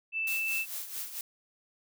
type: tone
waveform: sine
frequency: 2645 Hz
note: E7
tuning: 5 cents sharp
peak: -29 dBFS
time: 0.12-0.66 s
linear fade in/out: 50 ms
type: noise with tremolo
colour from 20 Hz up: blue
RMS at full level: -36 dBFS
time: 0.27-1.21 s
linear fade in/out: 2 ms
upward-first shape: sine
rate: 4.5 Hz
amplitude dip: 65%
effects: none

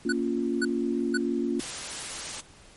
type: chord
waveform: sine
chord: Bb minor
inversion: none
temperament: just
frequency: 233.1 / 279.7 / 349.6 Hz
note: Bb3 / Db4 / F4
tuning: 0 / +16 / +2 cents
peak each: -29 dBFS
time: 0.05-1.6 s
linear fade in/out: 5 ms
type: tone bursts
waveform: square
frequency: 1480 Hz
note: F#6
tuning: in tune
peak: -26 dBFS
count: 3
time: 0.09-1.175 s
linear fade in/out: 5 ms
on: 35 ms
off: 490 ms
type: noise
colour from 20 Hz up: white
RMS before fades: -35 dBFS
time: 1.59-2.41 s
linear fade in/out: 10 ms
effects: pink hiss -53 dBFS RMS until 2.76 s + MP3 48 kbps

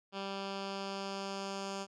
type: tone with low-pass filter sweep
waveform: 10% pulse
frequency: 196 Hz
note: G3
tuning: in tune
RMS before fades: -40 dBFS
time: 0.12-1.87 s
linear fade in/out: 50 ms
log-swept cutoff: 4000 to 6400 Hz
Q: 2
effects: none

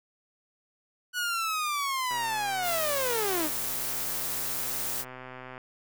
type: linear sweep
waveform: sawtooth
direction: down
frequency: 1480 to 286.5 Hz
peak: -24 dBFS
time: 1.13-3.5 s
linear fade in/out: 50 ms
type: click train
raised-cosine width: 0.5 ms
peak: -27 dBFS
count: 445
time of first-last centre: 2.11-5.579 s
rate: 128 Hz
type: noise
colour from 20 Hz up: blue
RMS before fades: -32 dBFS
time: 2.62-5.05 s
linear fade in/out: 50 ms
effects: none

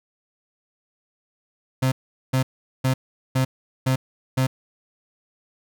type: tone bursts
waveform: 35% pulse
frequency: 130.81 Hz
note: C3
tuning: in tune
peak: -16 dBFS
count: 6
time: 1.82-4.47 s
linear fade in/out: 10 ms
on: 100 ms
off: 410 ms
effects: none

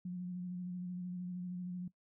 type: tone with vibrato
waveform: sine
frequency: 179.6 Hz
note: F3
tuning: 49 cents sharp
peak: -38 dBFS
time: 0.05-1.88 s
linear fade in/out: 5 ms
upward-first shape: square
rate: 13 Hz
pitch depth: 18 cents each way
effects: noise-tail reverb RT60 0.1 s tail -19 dB re dry

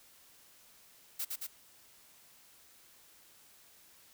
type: noise with echo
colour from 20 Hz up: blue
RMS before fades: -36 dBFS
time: 1.19-1.25 s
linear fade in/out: 10 ms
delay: 110 ms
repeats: 2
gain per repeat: -2 dB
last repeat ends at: 1.47 s
effects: white hiss -61 dBFS RMS until 4.13 s

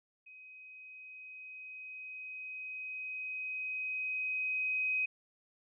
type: tone with level ramp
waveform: sine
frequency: 2521 Hz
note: D#7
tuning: 22 cents sharp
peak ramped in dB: -51 to -29 dBFS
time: 0.26-5.06 s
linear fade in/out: 10 ms
effects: none

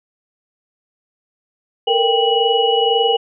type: tone cluster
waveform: sine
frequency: 450.4 / 472.3 / 790 / 2926 Hz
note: A4 / A#4 / G5 / F#7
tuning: +40 / +23 / +13 / -20 cents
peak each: -18 dBFS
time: 1.87-3.17 s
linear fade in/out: 10 ms
effects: none

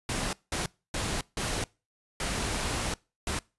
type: noise bursts at uneven times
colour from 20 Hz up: pink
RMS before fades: -31 dBFS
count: 6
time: 0.09-0.33 / 0.52-0.66 / 0.94-1.21 / 1.37-1.64 / 2.2-2.94 / 3.27-3.39 s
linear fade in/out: 2 ms
effects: noise-tail reverb RT60 0.3 s tail -24 dB re dry + resampled to 24000 Hz

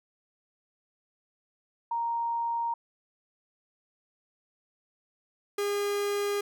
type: tone pair in turn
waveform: sine / 45% pulse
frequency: 932.3 / 407.2 Hz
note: A#5 / G#4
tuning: 0 / -34 cents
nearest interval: octave + major second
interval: 1434 cents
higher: first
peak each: -27 dBFS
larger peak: neither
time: 1.91-2.74 / 5.58-6.41 s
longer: neither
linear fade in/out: 5 ms
effects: none

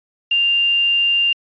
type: tone with quantisation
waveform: sine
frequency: 2793 Hz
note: F7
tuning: 1 cent flat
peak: -13 dBFS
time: 0.31-1.33 s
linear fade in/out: 5 ms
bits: 6
effects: resampled to 11025 Hz

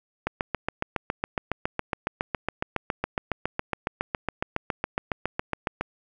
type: click train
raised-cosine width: 0.5 ms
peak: -10 dBFS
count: 41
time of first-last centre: 0.27-5.81 s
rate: 7.22 Hz
effects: none

